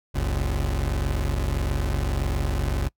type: tone pair together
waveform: 30% pulse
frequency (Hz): 47.68 / 69.3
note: G1 / C#2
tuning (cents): -47 / 0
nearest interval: tritone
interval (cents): 647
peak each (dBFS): -23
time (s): 0.14-2.89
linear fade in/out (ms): 20
effects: noise-tail reverb RT60 0.1 s tail -24 dB re dry